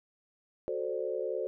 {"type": "chord", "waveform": "sine", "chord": "D dominant seventh", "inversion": "first", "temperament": "equal", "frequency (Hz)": [370, 440, 523.3, 587.3], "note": ["F#4", "A4", "C5", "D5"], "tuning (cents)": [0, 0, 0, 0], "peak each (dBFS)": [-37, -36, -35, -39], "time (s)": [0.68, 1.47], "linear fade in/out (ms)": 0, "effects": []}